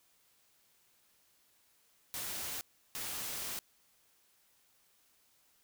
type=noise bursts at uneven times; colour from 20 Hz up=white; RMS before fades=-40 dBFS; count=2; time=2.14-2.61 / 2.95-3.59 s; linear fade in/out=0 ms; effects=white hiss -70 dBFS RMS until 5.63 s